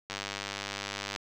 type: click train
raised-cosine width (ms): 0.2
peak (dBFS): -17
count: 107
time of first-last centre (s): 0.1-1.161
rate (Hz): 99.9
effects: none